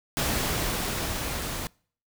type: noise with level ramp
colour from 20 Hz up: pink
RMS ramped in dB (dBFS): -26 to -33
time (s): 0.17-1.67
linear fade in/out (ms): 0
effects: noise-tail reverb RT60 0.5 s tail -26 dB re dry